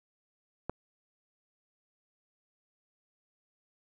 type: click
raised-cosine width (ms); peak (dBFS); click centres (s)
1; -19; 0.696
effects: none